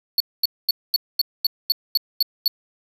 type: tone bursts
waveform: square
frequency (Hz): 4435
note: C#8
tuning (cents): 0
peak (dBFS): -15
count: 10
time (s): 0.18-2.48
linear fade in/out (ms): 2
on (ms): 23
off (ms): 230
effects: 8-bit